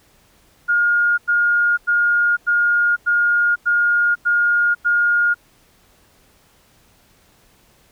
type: tone bursts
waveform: sine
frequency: 1423 Hz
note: F6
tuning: 32 cents sharp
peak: -13 dBFS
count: 8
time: 0.68-5.345 s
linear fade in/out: 20 ms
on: 500 ms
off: 95 ms
effects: pink hiss -55 dBFS RMS until 7.91 s